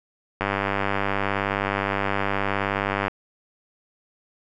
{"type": "click train", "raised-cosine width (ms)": 0.5, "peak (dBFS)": -8, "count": 266, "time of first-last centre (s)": [0.41, 3.081], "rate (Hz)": 99.2, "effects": []}